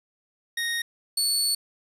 25% pulse tone pair in turn, 1864.7 / 4435 Hz, A#6 / C#8, 0 / 0 cents, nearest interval octave + minor third, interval 1500 cents, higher second, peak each -22 / -17 dBFS, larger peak second, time 0.57-0.82 / 1.17-1.55 s, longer second, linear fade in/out 5 ms, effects resampled to 32000 Hz + 8-bit

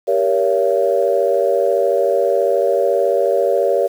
sine chord, G diminished seventh, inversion none, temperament just, 392 / 470.4 / 564.5 / 677.4 Hz, G4 / Bb4 / Db5 / Fb5, 0 / +16 / +31 / +47 cents, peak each -19 / -18 / -16 / -21 dBFS, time 0.07-3.88 s, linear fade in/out 20 ms, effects tanh soft clip ceiling -2 dBFS + 7-bit

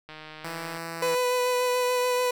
click train, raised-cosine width 0.3 ms, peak -26 dBFS, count 107, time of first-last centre 0.09-0.774 s, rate 155 Hz
5% pulse tone, 165.7 Hz, E3, 9 cents sharp, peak -22 dBFS, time 0.44-1.15 s, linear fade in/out 5 ms
30% pulse tone with vibrato, 497.5 Hz, B4, 13 cents sharp, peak -20 dBFS, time 1.02-2.31 s, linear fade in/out 5 ms, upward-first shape sine, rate 6.9 Hz, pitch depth 13 cents each way
effects none

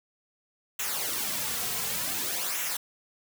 white noise with flanger, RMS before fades -31 dBFS, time 0.79-2.77 s, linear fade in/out 5 ms, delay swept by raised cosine 0.21 to 3.41 ms, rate 0.55 Hz, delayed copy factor -0.65, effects none

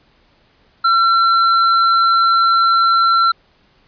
sine tone with tanh clipping, 1355 Hz, E6, 47 cents sharp, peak -12 dBFS, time 0.84-3.32 s, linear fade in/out 10 ms, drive 16 dB, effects pink hiss -55 dBFS RMS until 3.87 s + resampled to 11025 Hz

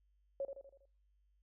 sine tone with echo, 550 Hz, C#5, 14 cents flat, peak -35 dBFS, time 0.4-0.45 s, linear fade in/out 2 ms, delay 81 ms, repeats 5, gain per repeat -6 dB, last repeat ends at 0.855 s, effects noise-tail reverb RT60 0.5 s tail -23 dB re dry + added 50 Hz sine -70 dBFS peak until 1.42 s

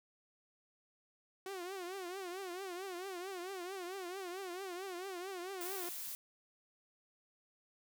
sawtooth tone with vibrato, 370 Hz, F#4, in tune, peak -38 dBFS, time 1.46-5.89 s, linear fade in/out 2 ms, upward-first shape triangle, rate 4.5 Hz, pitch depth 140 cents each way
blue noise, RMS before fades -44 dBFS, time 5.61-6.15 s, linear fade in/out 0 ms
effects none

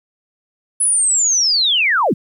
sine linear sweep, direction down, 10320 to 116.54 Hz, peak -12 dBFS, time 0.8-2.14 s, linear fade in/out 10 ms, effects 9-bit

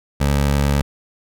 20% pulse tone with vibrato, 70.8 Hz, C#2, 37 cents sharp, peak -10 dBFS, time 0.2-0.82 s, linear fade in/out 10 ms, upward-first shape sine, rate 9 Hz, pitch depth 9 cents each way, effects none

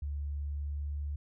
sine tone with pitch glide, 72.1 to 72.64 Hz, D2 to D2, -31 to -18 cents, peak -33 dBFS, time 0.02-1.16 s, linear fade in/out 5 ms, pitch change +13 cents, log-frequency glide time 0.34-0.97 s, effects none

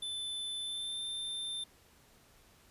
square tone with pitch glide, 3520 to 3575 Hz, A7 to A7, 0 to +27 cents, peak -37 dBFS, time 0.02-1.64 s, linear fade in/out 5 ms, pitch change +27 cents, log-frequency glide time 0.61-1.01 s, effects pink hiss -63 dBFS RMS until 2.7 s + resampled to 32000 Hz

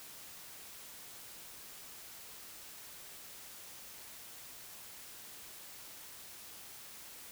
silence, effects white hiss -51 dBFS RMS until 7.31 s

